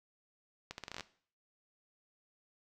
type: accelerating click train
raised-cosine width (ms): 0.2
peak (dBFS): -24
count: 10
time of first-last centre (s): 0.71-1.008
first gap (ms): 71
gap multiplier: 0.79
effects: noise-tail reverb RT60 0.5 s tail -17 dB re dry